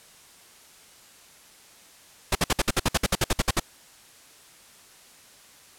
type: noise bursts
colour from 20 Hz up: pink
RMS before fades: -21 dBFS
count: 15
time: 2.32-3.598 s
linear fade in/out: 5 ms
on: 32 ms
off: 57 ms
effects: white hiss -52 dBFS RMS until 5.78 s + low-pass 11000 Hz 12 dB/octave